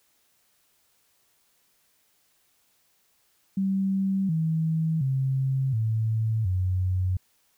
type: tone with pitch steps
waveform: sine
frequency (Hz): 193.2 / 160.6 / 133.49 / 110.96 / 92.24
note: G3 / E3 / C3 / A2 / F#2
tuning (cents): -25 / -45 / +35 / +15 / -5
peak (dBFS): -22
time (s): 3.57-7.17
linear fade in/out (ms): 5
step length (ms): 720
effects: white hiss -67 dBFS RMS until 7.57 s